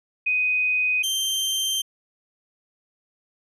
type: tone pair in turn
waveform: sine / sawtooth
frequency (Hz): 2500 / 3141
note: D#7 / G7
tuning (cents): +8 / +3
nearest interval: major third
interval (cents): 395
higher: second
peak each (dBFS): -19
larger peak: neither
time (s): 0.26-1.03 / 1.03-1.82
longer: second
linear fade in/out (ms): 10
effects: resampled to 32000 Hz